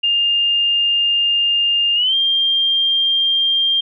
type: tone with pitch glide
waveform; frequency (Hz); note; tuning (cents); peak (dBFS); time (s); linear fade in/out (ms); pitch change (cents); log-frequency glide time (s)
sine; 2812 to 3193; F7 to G7; +11 to +31; -13; 0.03-3.81; 10; +220; 1.95-2.15
effects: none